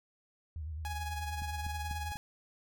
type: tone with vibrato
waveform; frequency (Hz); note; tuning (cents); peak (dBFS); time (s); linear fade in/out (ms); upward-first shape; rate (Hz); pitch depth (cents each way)
sine; 77.8; D#2; 0; -37; 0.56-2.12; 0; square; 9.4; 75
type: tone with tremolo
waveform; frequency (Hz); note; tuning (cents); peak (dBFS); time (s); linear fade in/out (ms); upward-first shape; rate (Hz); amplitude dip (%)
sawtooth; 833; G#5; +5; -33; 0.85-2.17; 0; sine; 19; 50
type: click train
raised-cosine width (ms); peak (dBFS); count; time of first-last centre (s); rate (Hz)
5; -33; 4; 1.42-2.157; 4.07
effects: none